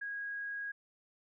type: tone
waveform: sine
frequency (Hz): 1645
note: G#6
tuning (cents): -17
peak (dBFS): -37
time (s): 0.01-0.72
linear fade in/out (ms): 10
effects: none